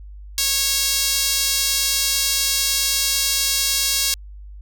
sawtooth tone with high-pass filter, 549 Hz, C#5, 17 cents flat, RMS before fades -20 dBFS, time 0.38-4.14 s, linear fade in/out 0 ms, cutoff 4600 Hz, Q 1.1, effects added 50 Hz sine -35 dBFS peak until 4.61 s

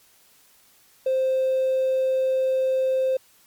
triangle tone with hard clipping, 523.3 Hz, C5, in tune, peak -19 dBFS, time 1.06-3.17 s, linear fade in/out 5 ms, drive 3 dB, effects white hiss -57 dBFS RMS until 3.46 s + MP3 96 kbps

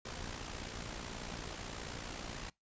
pink noise with amplitude modulation, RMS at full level -41 dBFS, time 0.05-2.5 s, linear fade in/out 5 ms, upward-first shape sine, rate 58.4 Hz, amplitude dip 60%, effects noise-tail reverb RT60 0.2 s tail -25 dB re dry + resampled to 16000 Hz

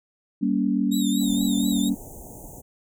sine chord, G diminished, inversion none, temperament just, 196 / 235.2 / 282.2 Hz, G3 / Bb3 / Db4, 0 / +16 / +31 cents, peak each -24 dBFS, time 0.41-1.95 s, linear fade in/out 20 ms
20% pulse tone with vibrato, 3729 Hz, A#7, in tune, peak -24 dBFS, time 0.91-1.9 s, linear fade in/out 20 ms, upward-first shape triangle, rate 4.2 Hz, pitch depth 100 cents each way
pink band-stop noise, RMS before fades -41 dBFS, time 1.2-2.62 s, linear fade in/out 20 ms, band 900 to 6300 Hz, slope 96 dB/octave
effects none

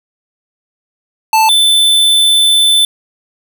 square tone pair in turn, 881 / 3524 Hz, A5 / A7, +2 / +2 cents, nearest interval 2 octaves, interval 2400 cents, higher second, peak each -7 dBFS, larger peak neither, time 1.33-1.49 / 1.49-2.85 s, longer second, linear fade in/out 2 ms, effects none

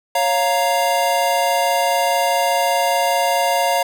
square chord, Bb minor, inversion first, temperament equal, 554.4 / 698.5 / 932.3 Hz, Db5 / F5 / Bb5, 0 / 0 / 0 cents, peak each -22 / -19 / -21 dBFS, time 0.15-3.83 s, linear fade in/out 5 ms, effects none

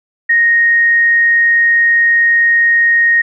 sine tone, 1864.7 Hz, A#6, in tune, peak -7 dBFS, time 0.29-3.22 s, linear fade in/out 10 ms, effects none

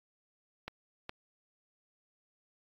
clicks, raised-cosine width 0.3 ms, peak -23 dBFS, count 2, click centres 0.68 / 1.094 s, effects AAC 64 kbps

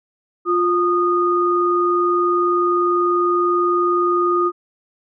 sine tone pair together, 351.7 / 1231 Hz, F4 / D#6, +12 / -19 cents, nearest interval octave + minor seventh, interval 2169 cents, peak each -17 / -17 dBFS, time 0.45-4.52 s, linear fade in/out 50 ms, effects none

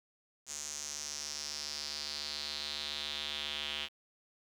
square tone with band-pass filter sweep, 73.6 Hz, D2, 4 cents sharp, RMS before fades -40 dBFS, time 0.46-3.89 s, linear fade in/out 50 ms, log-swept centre 6800 to 3100 Hz, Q 4.4, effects 10-bit

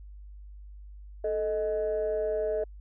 sine tone pair together, 436.6 / 626 Hz, A4 / D#5, -13 / +10 cents, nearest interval tritone, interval 623 cents, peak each -28 / -28 dBFS, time 1.24-2.64 s, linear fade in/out 5 ms, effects tanh soft clip ceiling -21 dBFS + added 50 Hz sine -43 dBFS peak until 2.8 s

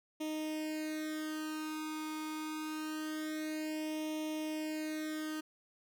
sawtooth tone with flanger, 310 Hz, D#4, 6 cents flat, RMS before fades -39 dBFS, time 0.2-5.41 s, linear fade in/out 10 ms, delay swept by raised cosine 0.33 to 0.85 ms, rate 0.25 Hz, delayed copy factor +0.95, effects none

